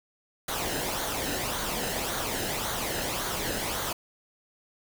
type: noise with flanger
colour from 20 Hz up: pink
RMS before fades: -31 dBFS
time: 0.48-3.93 s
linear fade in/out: 5 ms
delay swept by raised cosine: 0.38 to 0.89 ms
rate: 1.8 Hz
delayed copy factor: -0.55
effects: none